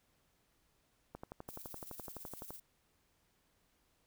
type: click train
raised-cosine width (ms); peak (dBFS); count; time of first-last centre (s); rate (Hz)
1; -31; 17; 1.15-2.506; 11.8
type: noise with tremolo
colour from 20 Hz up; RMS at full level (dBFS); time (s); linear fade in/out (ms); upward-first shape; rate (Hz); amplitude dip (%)
violet; -49; 1.48-2.6; 10; square; 18; 45
effects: pink hiss -75 dBFS RMS until 4.06 s